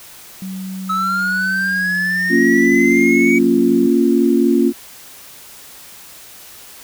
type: tone with pitch glide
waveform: sine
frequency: 189.1 to 181.92 Hz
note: F#3 to F#3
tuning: +38 to -29 cents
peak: -24 dBFS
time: 0.42-3.87 s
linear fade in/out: 2 ms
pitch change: -67 cents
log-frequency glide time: 1.67-1.92 s
type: linear sweep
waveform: triangle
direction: up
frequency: 1286 to 2268 Hz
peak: -14 dBFS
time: 0.89-3.39 s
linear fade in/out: 10 ms
type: chord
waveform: sine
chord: Bb minor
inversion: none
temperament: equal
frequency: 233.1 / 277.2 / 349.2 Hz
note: Bb3 / Db4 / F4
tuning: 0 / 0 / 0 cents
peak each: -15 dBFS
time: 2.29-4.73 s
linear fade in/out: 50 ms
effects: white hiss -39 dBFS RMS until 6.83 s